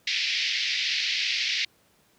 pink band-pass noise, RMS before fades -27 dBFS, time 0.07-1.65 s, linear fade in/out 5 ms, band 2000 to 5300 Hz, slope 48 dB/octave, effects pink hiss -63 dBFS RMS until 2.18 s + high-pass 80 Hz 12 dB/octave

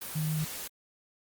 sine tone in noise, 155.56 Hz, D#3, in tune, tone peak -28 dBFS, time 0.15-0.45 s, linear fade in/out 10 ms, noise white, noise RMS -39 dBFS, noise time 0.01-0.68 s, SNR +8 dB, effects Opus 32 kbps

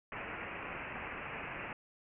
white low-pass noise, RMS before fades -43 dBFS, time 0.12-1.73 s, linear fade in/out 2 ms, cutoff 2700 Hz, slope 96 dB/octave, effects none

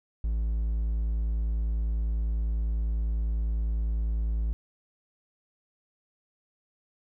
triangle tone, 55 Hz, A1, in tune, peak -23 dBFS, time 0.24-4.53 s, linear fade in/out 0 ms, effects none

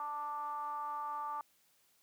triangle ring-modulated tone, 146.83 Hz, D3, in tune, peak -32 dBFS, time 0-1.41 s, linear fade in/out 2 ms, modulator 1030 Hz, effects white hiss -71 dBFS RMS until 2.02 s + high-pass 60 Hz 12 dB/octave

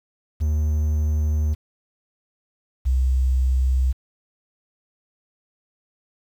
triangle / sine tone pair in turn, 76 / 64.42 Hz, D#2 / C2, -40 / -26 cents, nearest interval minor third, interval 286 cents, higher first, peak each -16 dBFS, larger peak neither, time 0.4-1.55 / 2.85-3.93 s, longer first, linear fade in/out 20 ms, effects 8-bit

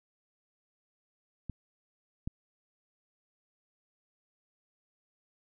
clicks, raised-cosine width 5 ms, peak -25 / -22 dBFS, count 2, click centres 1.497 / 2.275 s, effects none

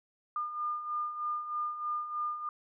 sine beating tone pair, 1207 / 1210.2 Hz, D6 / D#6, +47 / -48 cents, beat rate 3.2 Hz, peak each -40 / -33 dBFS, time 0.36-2.49 s, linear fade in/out 2 ms, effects none

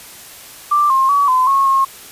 sine tone with pitch steps, 1178 / 1065 / 1136 / 1022 / 1092 / 1079 Hz, D6 / C6 / C#6 / C6 / C#6 / C#6, +5 / +30 / +42 / -41 / -26 / -47 cents, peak -10 dBFS, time 0.71-1.85 s, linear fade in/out 10 ms, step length 190 ms, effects white hiss -37 dBFS RMS until 2.11 s + resampled to 32000 Hz

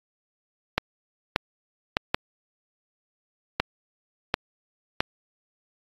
clicks, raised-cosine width 0.3 ms, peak -4 dBFS, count 7, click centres 0.78 / 1.361 / 1.969 / 2.145 / 3.6 / 4.341 / 5.005 s, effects AAC 32 kbps

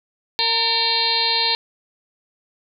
harmonic tone with a mistuned harmonic, 460.2 Hz, A#4, 22 cents flat, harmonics 1 / 2 / 4 / 5 / 6 / 7 / 8 / 9 / 10, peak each -32 / -25 / -31 / -29 / -29 / -30 / -24 / -20 / -27 dBFS, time 0.39-1.55 s, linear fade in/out 0 ms, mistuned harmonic 4, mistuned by -46 cents, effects none

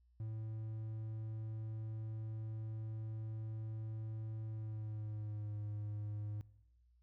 triangle tone with pitch glide, 110 to 104.91 Hz, A2 to G#2, 0 to +18 cents, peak -38 dBFS, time 0.2-6.41 s, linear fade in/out 0 ms, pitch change -82 cents, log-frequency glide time 4.45-5.55 s, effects noise-tail reverb RT60 1.0 s tail -21 dB re dry + added 60 Hz sine -67 dBFS peak until 7.02 s

